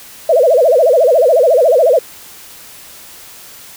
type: tone with vibrato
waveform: sine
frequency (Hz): 570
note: C#5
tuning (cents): +48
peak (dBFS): -6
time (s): 0.29-1.99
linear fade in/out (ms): 5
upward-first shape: sine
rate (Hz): 14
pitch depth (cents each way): 290
effects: white hiss -36 dBFS RMS until 3.76 s